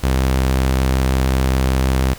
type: tone with vibrato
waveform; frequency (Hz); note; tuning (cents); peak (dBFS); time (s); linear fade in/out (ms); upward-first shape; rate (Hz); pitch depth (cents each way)
sawtooth; 65.41; C2; 0; -10; 0.03-2.14; 10; sine; 6.6; 9
effects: pink hiss -38 dBFS RMS until 2.18 s